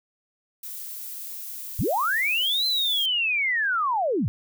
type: noise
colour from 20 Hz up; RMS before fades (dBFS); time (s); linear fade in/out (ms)
violet; -36; 0.63-3.06; 5
type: linear two-way sweep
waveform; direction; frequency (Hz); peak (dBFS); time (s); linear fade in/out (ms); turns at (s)
sine; up then down; 55 to 4121 to 76.8; -21; 1.79-4.28; 0; 2.66
effects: none